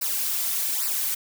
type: noise with flanger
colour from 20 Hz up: blue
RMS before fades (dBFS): -26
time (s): 0.01-1.15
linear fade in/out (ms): 10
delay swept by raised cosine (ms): 0.3 to 4.8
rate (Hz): 1.2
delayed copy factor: -0.8
effects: none